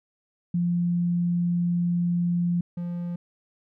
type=tone pair in turn; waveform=sine / triangle; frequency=174 / 174 Hz; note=F3 / F3; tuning=-6 / -6 cents; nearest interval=unison; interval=0 cents; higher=neither; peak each=-21 / -26 dBFS; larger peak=first; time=0.54-2.61 / 2.77-3.16 s; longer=first; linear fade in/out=5 ms; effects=none